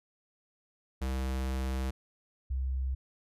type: tone pair in turn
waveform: square / sine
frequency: 65.41 / 65.41 Hz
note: C2 / C2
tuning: 0 / 0 cents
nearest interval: unison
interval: 0 cents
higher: neither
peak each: -31 / -29 dBFS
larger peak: second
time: 1.01-1.91 / 2.5-2.95 s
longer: first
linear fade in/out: 10 ms
effects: resampled to 32000 Hz